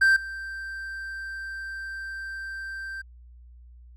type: tone with level steps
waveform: triangle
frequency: 1568 Hz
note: G6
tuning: in tune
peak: -14 / -31 dBFS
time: 0.01-3.02 s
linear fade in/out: 10 ms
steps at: 0.16 s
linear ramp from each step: 5 ms
effects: added 60 Hz sine -46 dBFS peak until 3.96 s